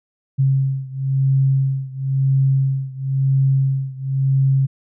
sine beating tone pair, 134.6 / 135.58 Hz, C3 / C#3, +49 / -38 cents, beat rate 0.98 Hz, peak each -17 / -19 dBFS, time 0.38-4.67 s, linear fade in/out 20 ms, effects none

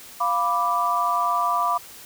sine chord, B diminished, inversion second, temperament equal, 698.5 / 987.8 / 1174.7 Hz, F5 / B5 / D6, 0 / 0 / 0 cents, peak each -26 / -24 / -22 dBFS, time 0.2-1.78 s, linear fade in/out 10 ms, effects white hiss -43 dBFS RMS until 2.05 s

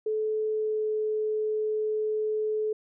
sine tone with pitch glide, 432.6 to 430.1 Hz, A4 to A4, -29 to -39 cents, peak -25 dBFS, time 0.06-2.73 s, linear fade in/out 5 ms, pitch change -10 cents, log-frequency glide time 0.5-0.88 s, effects none

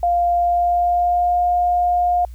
sine tone with pitch glide, 698.5 to 709.5 Hz, F5 to F5, 0 to +27 cents, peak -14 dBFS, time 0.03-2.25 s, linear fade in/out 2 ms, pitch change +27 cents, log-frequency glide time 0.36-1.41 s, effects added 60 Hz sine -32 dBFS peak until 2.34 s + white hiss -57 dBFS RMS until 2.34 s

